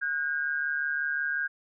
sine tone pair together, 1466 / 1611.5 Hz, F#6 / G6, -16 / +47 cents, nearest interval major second, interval 163 cents, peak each -32 / -28 dBFS, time 0.01-1.48 s, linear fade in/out 20 ms, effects none

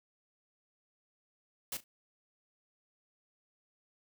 white noise with echo, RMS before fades -38 dBFS, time 1.72-1.77 s, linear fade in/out 2 ms, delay 35 ms, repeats 2, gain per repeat -15 dB, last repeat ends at 1.84 s, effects none

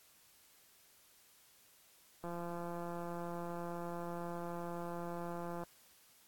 click train, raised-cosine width 1 ms, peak -30 dBFS, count 585, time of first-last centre 2.24-5.635 s, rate 172 Hz, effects white hiss -65 dBFS RMS until 6.27 s + AAC 64 kbps

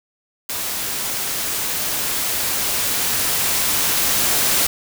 white noise with level ramp, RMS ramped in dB -25 to -17 dBFS, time 0.49-4.67 s, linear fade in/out 5 ms, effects none

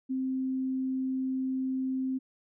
sine tone, 261.6 Hz, C4, in tune, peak -28 dBFS, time 0.09-2.19 s, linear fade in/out 20 ms, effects none

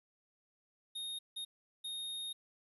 square tone bursts at uneven times, 3709 Hz, A#7, 9 cents flat, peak -40 dBFS, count 3, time 0.95-1.19 / 1.36-1.45 / 1.84-2.33 s, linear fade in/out 10 ms, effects resampled to 32000 Hz + 12-bit

